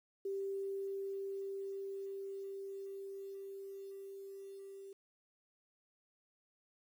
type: tone with level ramp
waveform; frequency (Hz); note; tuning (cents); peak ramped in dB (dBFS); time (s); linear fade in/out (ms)
sine; 392; G4; 0; -36 to -48; 0.25-4.93; 5
effects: 11-bit